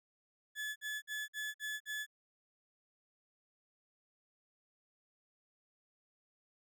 35% pulse tone bursts, 1718 Hz, A6, 42 cents flat, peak -36 dBFS, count 6, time 0.55-2.065 s, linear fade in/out 50 ms, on 210 ms, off 51 ms, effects none

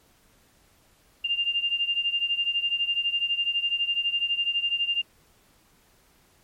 sine beating tone pair, 2794 / 2806 Hz, F7 / F7, 0 / +8 cents, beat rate 12 Hz, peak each -25 / -28 dBFS, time 1.24-5.02 s, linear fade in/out 10 ms, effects pink hiss -61 dBFS RMS until 6.43 s + MP3 64 kbps

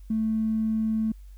triangle tone with tanh clipping, 220 Hz, A3, in tune, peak -22 dBFS, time 0.1-1.12 s, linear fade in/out 5 ms, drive 2 dB, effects added 48 Hz sine -42 dBFS peak until 1.37 s + white hiss -66 dBFS RMS until 1.37 s

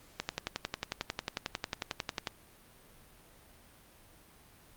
click train, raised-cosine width 0.2 ms, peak -15 dBFS, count 24, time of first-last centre 0.2-2.272 s, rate 11.1 Hz, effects pink hiss -59 dBFS RMS until 4.76 s + Opus 48 kbps

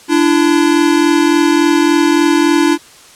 square tone pair together, 293.7 / 337.2 Hz, D4 / E4, 0 / +39 cents, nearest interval major second, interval 239 cents, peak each -12 / -12 dBFS, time 0.08-2.78 s, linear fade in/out 50 ms, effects white hiss -40 dBFS RMS until 3.15 s + low-pass 9000 Hz 12 dB/octave

